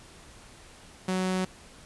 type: tone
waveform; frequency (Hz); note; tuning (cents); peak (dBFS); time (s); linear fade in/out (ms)
sawtooth; 185.9; F#3; +8; -22; 1.08-1.45; 5
effects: pink hiss -51 dBFS RMS until 1.85 s + resampled to 24000 Hz